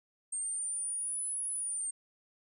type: exponential two-way sweep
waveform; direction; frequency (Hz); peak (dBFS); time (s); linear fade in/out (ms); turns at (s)
sine; up then down; 8580 to 10370 to 8580; -32; 0.32-1.91; 10; 1.45
effects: tanh soft clip ceiling -29 dBFS